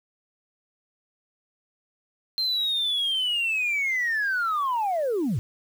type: linear sweep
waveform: sine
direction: down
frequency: 4168 to 92.5 Hz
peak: -21 dBFS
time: 2.38-5.39 s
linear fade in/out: 0 ms
effects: tanh soft clip ceiling -20 dBFS + 8-bit